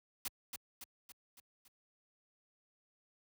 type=noise with echo; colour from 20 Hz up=white; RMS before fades=-39 dBFS; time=0.25-0.28 s; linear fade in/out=2 ms; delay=280 ms; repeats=5; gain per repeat=-5 dB; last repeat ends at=1.68 s; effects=high-pass 60 Hz 12 dB/octave